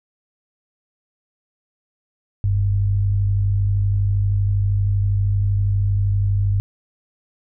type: tone pair together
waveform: sine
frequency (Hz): 47.18 / 99.8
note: F#1 / G2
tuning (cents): +34 / +32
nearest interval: octave + minor second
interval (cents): 1298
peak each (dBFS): -23 / -16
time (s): 2.44-6.6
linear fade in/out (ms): 0
effects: none